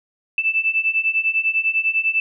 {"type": "beating tone pair", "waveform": "sine", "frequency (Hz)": [2637, 2647], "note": ["E7", "E7"], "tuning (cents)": [0, 7], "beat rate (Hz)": 10, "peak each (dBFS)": [-21, -19], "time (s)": [0.38, 2.2], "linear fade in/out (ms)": 2, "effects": []}